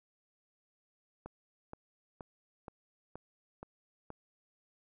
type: click train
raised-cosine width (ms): 1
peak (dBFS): -30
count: 7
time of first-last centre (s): 1.26-4.104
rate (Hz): 2.11
effects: none